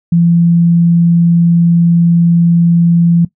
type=tone; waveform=sine; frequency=170 Hz; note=F3; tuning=46 cents flat; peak=-5 dBFS; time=0.12-3.25 s; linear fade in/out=5 ms; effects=noise-tail reverb RT60 0.1 s tail -18 dB re dry